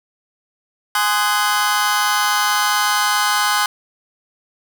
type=chord; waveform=sawtooth; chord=Ab dominant seventh; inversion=none; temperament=just; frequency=830.6 / 1038.3 / 1245.9 / 1495.1 Hz; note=Ab5 / C6 / Eb6 / Gb6; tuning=0 / -14 / +2 / +18 cents; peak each=-17 dBFS; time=0.95-3.66 s; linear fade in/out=2 ms; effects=none